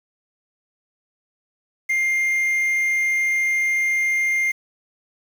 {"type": "tone with quantisation", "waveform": "triangle", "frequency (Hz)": 2109, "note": "C7", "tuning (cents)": 13, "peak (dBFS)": -16, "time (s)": [1.89, 4.52], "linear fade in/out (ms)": 10, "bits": 7, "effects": []}